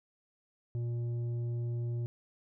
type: tone with tanh clipping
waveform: sine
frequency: 118.8 Hz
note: A#2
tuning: 33 cents sharp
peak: -33 dBFS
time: 0.75-2.06 s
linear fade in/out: 0 ms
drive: 7 dB
effects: none